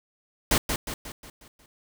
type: noise with echo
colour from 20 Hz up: pink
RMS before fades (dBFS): -21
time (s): 0.51-0.58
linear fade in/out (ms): 2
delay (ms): 180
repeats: 6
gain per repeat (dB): -6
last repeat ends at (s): 1.66
effects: none